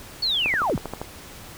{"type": "linear sweep", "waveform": "sine", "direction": "down", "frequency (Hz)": [4502, 36.01], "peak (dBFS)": -20, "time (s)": [0.22, 0.77], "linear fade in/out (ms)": 10}
{"type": "click train", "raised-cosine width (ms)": 1, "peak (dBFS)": -15, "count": 8, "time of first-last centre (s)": [0.46, 1.016], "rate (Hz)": 12.6}
{"effects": ["pink hiss -42 dBFS RMS until 1.57 s"]}